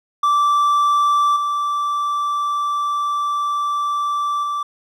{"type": "tone with level steps", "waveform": "triangle", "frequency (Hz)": 1167, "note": "D6", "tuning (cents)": -11, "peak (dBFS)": [-11, -16, -18], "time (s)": [0.23, 4.63], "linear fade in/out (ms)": 5, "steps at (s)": [1.36, 4.43], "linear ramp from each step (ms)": 5, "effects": []}